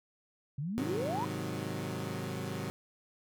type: exponential sweep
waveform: sine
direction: up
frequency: 131.2 to 1030 Hz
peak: -33 dBFS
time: 0.58-1.25 s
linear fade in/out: 5 ms
type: chord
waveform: 20% pulse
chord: Ab dominant seventh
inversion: none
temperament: equal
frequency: 103.83 / 130.81 / 155.56 / 185 Hz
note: Ab2 / C3 / Eb3 / Gb3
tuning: 0 / 0 / 0 / 0 cents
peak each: -36 dBFS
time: 0.78-2.7 s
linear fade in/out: 0 ms
effects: none